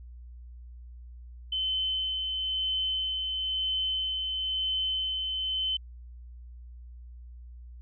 sine tone with tremolo, 3059 Hz, G7, 43 cents flat, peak -26 dBFS, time 1.52-5.77 s, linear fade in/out 5 ms, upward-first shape sine, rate 1 Hz, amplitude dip 30%, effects added 60 Hz sine -43 dBFS peak until 7.81 s

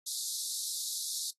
pink high-pass noise, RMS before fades -36 dBFS, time 0.06-1.31 s, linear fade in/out 10 ms, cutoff 3700 Hz, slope 96 dB/octave, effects noise-tail reverb RT60 0.1 s tail -20 dB re dry + AAC 32 kbps

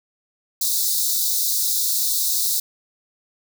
white high-pass noise, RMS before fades -21 dBFS, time 0.61-2.6 s, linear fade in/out 5 ms, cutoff 3700 Hz, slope 96 dB/octave, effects none

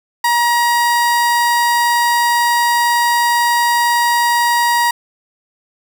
30% pulse tone, 951 Hz, A#5, 34 cents sharp, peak -9 dBFS, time 0.24-4.91 s, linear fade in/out 5 ms, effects none

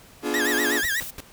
40% pulse chord, B diminished seventh, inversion none, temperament equal with one note detuned, 246.9 / 293.7 / 349.2 / 422.1 Hz, B3 / D4 / F4 / Ab4, 0 / 0 / 0 / +28 cents, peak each -31 / -28 / -29 / -28 dBFS, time 0.22-0.82 s, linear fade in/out 50 ms
40% pulse tone with vibrato, 1760 Hz, A6, in tune, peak -22 dBFS, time 0.34-1 s, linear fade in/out 0 ms, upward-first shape sine, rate 8.1 Hz, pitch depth 170 cents each way
blue noise, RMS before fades -35 dBFS, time 0.44-1.11 s, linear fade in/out 10 ms
pink noise bursts, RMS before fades -35 dBFS, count 3, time 0.83-1.205 s, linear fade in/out 2 ms, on 25 ms, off 150 ms
effects pink hiss -50 dBFS RMS until 1.32 s

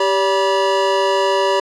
square tone cluster, 391.5 / 572 / 971 Hz, G4 / D5 / B5, -2 / -46 / -30 cents, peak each -19 dBFS, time 0-1.6 s, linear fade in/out 5 ms, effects low-pass 5000 Hz 12 dB/octave

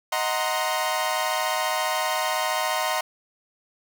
sawtooth chord, C half-diminished seventh, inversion first, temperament equal with one note detuned, 626.6 / 740 / 932.3 / 1046.5 Hz, Eb5 / Gb5 / Bb5 / C6, +12 / 0 / 0 / 0 cents, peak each -25 dBFS, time 0.12-3.01 s, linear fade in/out 5 ms, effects none

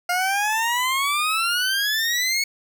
20% pulse exponential sweep, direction up, 703 to 2217 Hz, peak -15 dBFS, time 0.09-2.44 s, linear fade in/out 5 ms, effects none

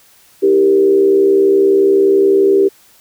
sine tone with frequency modulation, 392 Hz, G4, in tune, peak -7 dBFS, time 0.42-2.69 s, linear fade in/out 20 ms, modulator 71.6 Hz, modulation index 0.66, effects white hiss -48 dBFS RMS until 3 s

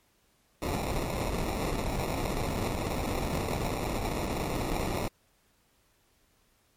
pink noise with sample-and-hold, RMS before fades -31 dBFS, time 0.62-5.08 s, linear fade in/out 2 ms, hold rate 1575 Hz, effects pink hiss -68 dBFS RMS until 6.76 s + MP3 64 kbps

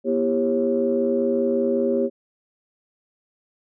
sine tone cluster, 242 / 331.1 / 396.4 / 544 Hz, B3 / E4 / G4 / C#5, -35 / +8 / +19 / -33 cents, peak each -23 / -29 / -22 / -23 dBFS, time 0.04-2.1 s, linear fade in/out 50 ms, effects tanh soft clip ceiling -8 dBFS

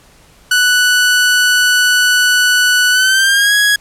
sawtooth tone with pitch glide, 1483 to 1664.6 Hz, F#6 to G#6, +4 to +4 cents, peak -5 dBFS, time 0.51-3.76 s, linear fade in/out 5 ms, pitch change +200 cents, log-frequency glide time 2.91-3.54 s, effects pink hiss -46 dBFS RMS until 3.8 s + low-pass 12000 Hz 12 dB/octave

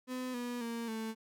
35% pulse tone with pitch steps, 254.1 / 242.9 / 232.2 / 222 Hz, B3 / B3 / A#3 / A3, +49 / -29 / -7 / +16 cents, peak -35 dBFS, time 0.07-1.15 s, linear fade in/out 50 ms, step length 270 ms, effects none

